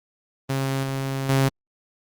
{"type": "tone with level steps", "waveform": "sawtooth", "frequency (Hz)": 135.1, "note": "C#3", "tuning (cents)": -44, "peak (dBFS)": [-18, -21, -13], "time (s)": [0.49, 1.49], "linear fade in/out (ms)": 10, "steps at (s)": [0.83, 1.29], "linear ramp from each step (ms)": 5, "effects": ["Opus 32 kbps"]}